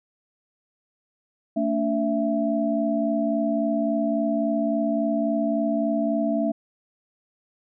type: tone cluster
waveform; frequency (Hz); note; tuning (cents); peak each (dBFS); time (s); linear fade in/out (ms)
sine; 224.1 / 287.7 / 663; A3 / D4 / E5; +32 / -36 / +10; -25; 1.56-6.52; 10
effects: none

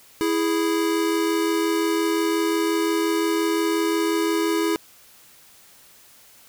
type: tone pair together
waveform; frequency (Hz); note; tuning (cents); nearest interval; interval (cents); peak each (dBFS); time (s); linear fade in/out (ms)
square; 329.6 / 415.3; E4 / G#4; 0 / 0; major third; 400; -22 / -25; 0.21-4.76; 0
effects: white hiss -51 dBFS RMS until 6.48 s

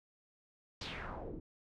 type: noise with low-pass filter sweep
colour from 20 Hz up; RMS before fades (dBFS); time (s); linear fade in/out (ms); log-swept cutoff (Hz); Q
pink; -44; 0.81-1.4; 5; 4900 to 260; 3
effects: none

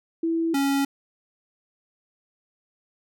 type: tone pair in turn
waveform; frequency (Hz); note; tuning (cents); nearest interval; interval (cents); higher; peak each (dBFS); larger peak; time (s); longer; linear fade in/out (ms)
sine / square; 329.6 / 277.2; E4 / C#4; 0 / 0; minor third; 300; first; -21; neither; 0.23-0.54 / 0.54-0.85; neither; 5
effects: none

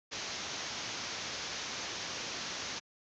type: low-pass noise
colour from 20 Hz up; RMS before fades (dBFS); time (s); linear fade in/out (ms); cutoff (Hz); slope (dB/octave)
white; -40; 0.11-2.8; 20; 6600; 96
effects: high-pass 80 Hz 12 dB/octave

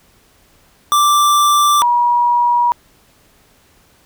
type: tone pair in turn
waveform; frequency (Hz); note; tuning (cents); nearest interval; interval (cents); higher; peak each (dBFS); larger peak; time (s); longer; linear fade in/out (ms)
square / sine; 1174.7 / 961; D6 / B5; 0 / -48; minor third; 348; first; -10; neither; 0.92-1.82 / 1.82-2.72; neither; 0
effects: pink hiss -52 dBFS RMS until 4.05 s

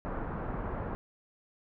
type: low-pass noise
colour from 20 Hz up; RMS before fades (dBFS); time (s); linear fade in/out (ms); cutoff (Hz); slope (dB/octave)
pink; -36; 0.05-0.95; 0; 1400; 24
effects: none

